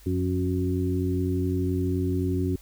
harmonic tone with a mistuned harmonic, 91.7 Hz, F#2, 15 cents flat, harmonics 1 / 2 / 3 / 4, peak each -26 / -32 / -28 / -30 dBFS, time 0.06-2.56 s, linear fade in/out 5 ms, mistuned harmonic 2, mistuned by -40 cents, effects added 50 Hz sine -49 dBFS peak until 2.61 s + white hiss -55 dBFS RMS until 2.61 s

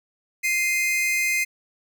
45% pulse tone pair together, 2091 / 2489 Hz, C7 / D#7, -2 / 0 cents, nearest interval minor third, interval 302 cents, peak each -22 / -25 dBFS, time 0.43-1.45 s, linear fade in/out 20 ms, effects none

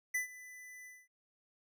square tone with ADSR envelope, 1998 Hz, B6, 20 cents sharp, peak -31 dBFS, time 0.14-1.08 s, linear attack 10 ms, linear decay 120 ms, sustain -19 dB, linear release 220 ms, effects none

